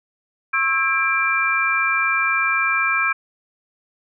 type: tone cluster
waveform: sine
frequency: 1086 / 1314 / 1618 / 2361 Hz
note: C#6 / E6 / G#6 / D7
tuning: -36 / -6 / -46 / +9 cents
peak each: -25 / -23 / -22 / -20 dBFS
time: 0.53-3.13 s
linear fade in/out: 10 ms
effects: none